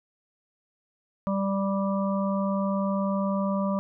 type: harmonic tone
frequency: 196 Hz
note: G3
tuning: in tune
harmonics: 1 / 3 / 5 / 6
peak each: -25 / -30 / -35 / -35 dBFS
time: 1.27-3.79 s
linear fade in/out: 0 ms
effects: none